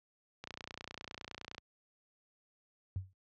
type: click train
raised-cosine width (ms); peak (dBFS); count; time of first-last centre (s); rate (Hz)
0.2; -25; 35; 0.44-1.581; 29.8
type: tone with exponential decay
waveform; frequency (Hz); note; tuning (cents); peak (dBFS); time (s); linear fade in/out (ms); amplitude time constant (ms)
sine; 94.3; F#2; +33; -30; 2.96-3.13; 0; 36
effects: high-pass 60 Hz 12 dB/octave + low-pass 5000 Hz 12 dB/octave